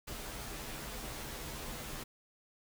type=noise with comb filter; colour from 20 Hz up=pink; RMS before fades=-43 dBFS; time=0.07-2.04 s; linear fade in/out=10 ms; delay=11 ms; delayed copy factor=-0.65; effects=none